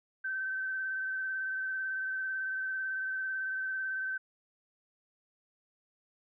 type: tone with vibrato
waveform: sine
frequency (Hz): 1542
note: G6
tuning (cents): -29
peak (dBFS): -32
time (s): 0.24-4.18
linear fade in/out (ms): 10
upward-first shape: sine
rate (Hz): 18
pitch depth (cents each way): 18
effects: none